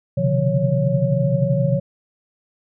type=tone cluster; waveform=sine; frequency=126.4 / 136.7 / 149.4 / 176.4 / 555 Hz; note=B2 / C#3 / D3 / F3 / C#5; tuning=+41 / -24 / +30 / +18 / +2 cents; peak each=-22 dBFS; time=0.17-1.8 s; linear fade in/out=10 ms; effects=none